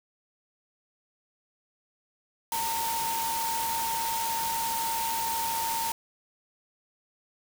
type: tone in noise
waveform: sine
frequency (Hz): 913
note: A#5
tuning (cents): -36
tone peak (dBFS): -29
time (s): 2.52-5.92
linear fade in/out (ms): 2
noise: white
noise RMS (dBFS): -33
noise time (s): 2.52-5.92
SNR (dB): +1
effects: none